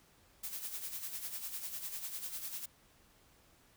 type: noise with tremolo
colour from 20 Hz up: blue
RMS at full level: -40 dBFS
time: 0.43-2.66 s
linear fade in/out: 10 ms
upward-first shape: sine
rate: 10 Hz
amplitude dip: 60%
effects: pink hiss -66 dBFS RMS until 3.76 s